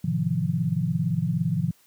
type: chord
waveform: sine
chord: F dominant seventh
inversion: first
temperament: just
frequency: 109.13 / 130.96 / 157.15 / 174.61 Hz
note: A2 / C3 / Eb3 / F3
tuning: -14 / +2 / +18 / 0 cents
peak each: -31 / -29 / -26 / -26 dBFS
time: 0.04-1.71 s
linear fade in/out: 5 ms
effects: white hiss -60 dBFS RMS until 1.86 s + high-pass 60 Hz 12 dB/octave